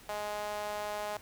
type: tone with high-pass filter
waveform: sawtooth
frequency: 208.6 Hz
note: G#3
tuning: 8 cents sharp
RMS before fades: -37 dBFS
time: 0.09-1.17 s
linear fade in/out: 0 ms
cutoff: 700 Hz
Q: 3.1
effects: pink hiss -55 dBFS RMS until 1.21 s